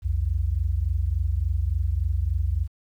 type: tone pair together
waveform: sine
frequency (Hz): 61.82 / 85.3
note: B1 / F2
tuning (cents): +2 / -40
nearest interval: tritone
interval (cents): 558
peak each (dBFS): -24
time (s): 0.02-2.68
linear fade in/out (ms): 50
effects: 10-bit